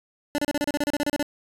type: tone bursts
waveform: 25% pulse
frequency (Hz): 291.8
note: D4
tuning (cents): -11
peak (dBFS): -18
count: 14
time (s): 0.35-1.227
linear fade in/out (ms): 0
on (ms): 32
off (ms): 33
effects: resampled to 32000 Hz